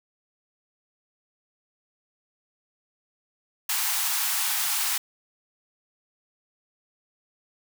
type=high-pass noise; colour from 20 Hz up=white; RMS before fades=-26 dBFS; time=3.69-4.98 s; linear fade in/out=5 ms; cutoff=750 Hz; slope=96 dB/octave; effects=none